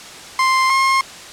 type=tone pair in turn; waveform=30% pulse; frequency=1048 / 1069.4 Hz; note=C6 / C6; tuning=+2 / +37 cents; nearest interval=unison; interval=35 cents; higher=second; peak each=-10 / -10 dBFS; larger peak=neither; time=0.39-0.7 / 0.7-1.01 s; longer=neither; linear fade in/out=2 ms; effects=white hiss -35 dBFS RMS until 1.32 s + low-pass 7000 Hz 12 dB/octave